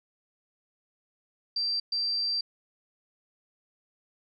sine tone bursts at uneven times, 4699 Hz, D8, in tune, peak -26 dBFS, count 2, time 1.56-1.8 / 1.92-2.41 s, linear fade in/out 5 ms, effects none

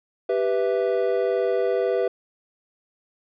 triangle chord, E minor, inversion first, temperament equal, 392 / 493.9 / 659.3 Hz, G4 / B4 / E5, 0 / 0 / 0 cents, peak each -22 / -21 / -25 dBFS, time 0.29-2.08 s, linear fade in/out 5 ms, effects resampled to 11025 Hz

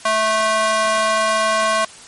square tone with high-pass filter, 218.4 Hz, A3, 13 cents flat, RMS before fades -17 dBFS, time 0.05-1.85 s, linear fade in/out 5 ms, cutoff 870 Hz, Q 2.3, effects white hiss -40 dBFS RMS until 2.07 s + MP3 48 kbps

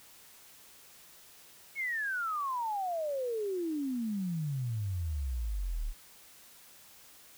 sine exponential sweep, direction down, 2235 to 34 Hz, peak -31 dBFS, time 1.75-5.94 s, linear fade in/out 50 ms, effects white hiss -56 dBFS RMS until 7.37 s

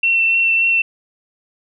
sine tone with vibrato, 2701 Hz, E7, 42 cents sharp, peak -12 dBFS, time 0.03-0.82 s, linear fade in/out 5 ms, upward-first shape triangle, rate 3.5 Hz, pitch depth 15 cents each way, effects none

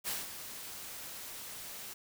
white noise with ADSR envelope, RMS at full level -35 dBFS, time 0.04-1.94 s, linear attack 38 ms, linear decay 190 ms, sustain -10 dB, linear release 12 ms, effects none

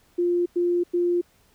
sine tone bursts, 350.1 Hz, F4, 4 cents sharp, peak -19 dBFS, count 3, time 0.18-1.214 s, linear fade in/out 10 ms, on 280 ms, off 97 ms, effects pink hiss -61 dBFS RMS until 1.54 s

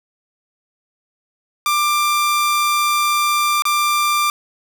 sawtooth tone with dropouts, 1186 Hz, D6, 17 cents sharp, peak -11 dBFS, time 1.66-4.3 s, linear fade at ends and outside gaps 1 ms, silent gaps 3.622-3.653 s, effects none

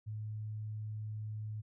sine tone, 107.4 Hz, A2, 41 cents flat, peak -38 dBFS, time 0.06-1.62 s, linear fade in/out 20 ms, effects none

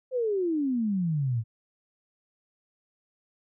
sine exponential sweep, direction down, 528 to 108.1 Hz, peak -24 dBFS, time 0.11-1.44 s, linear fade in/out 50 ms, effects none

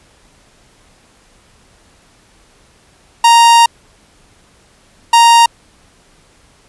45% pulse tone bursts at uneven times, 932.3 Hz, A#5, in tune, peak -4 dBFS, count 2, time 3.24-3.66 / 5.13-5.46 s, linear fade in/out 5 ms, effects pink hiss -49 dBFS RMS until 6.68 s + resampled to 24000 Hz

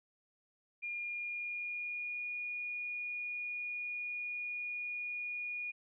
sine tone with pitch glide, 2415 to 2444 Hz, D7 to D#7, +48 to -32 cents, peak -37 dBFS, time 0.82-5.72 s, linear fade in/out 20 ms, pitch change +20 cents, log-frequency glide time 0.93-2.24 s, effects none

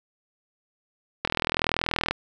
click train, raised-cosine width 0.3 ms, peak -7 dBFS, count 36, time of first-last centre 1.25-2.11 s, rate 40.7 Hz, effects none

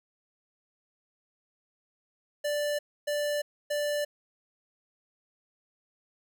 square tone bursts, 587.3 Hz, D5, in tune, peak -28 dBFS, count 3, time 2.44-4.05 s, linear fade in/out 10 ms, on 350 ms, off 280 ms, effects none

